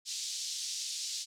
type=band-pass noise; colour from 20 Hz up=pink; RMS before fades=-38 dBFS; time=0.05-1.26 s; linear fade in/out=50 ms; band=4000 to 7300 Hz; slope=24 dB/octave; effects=none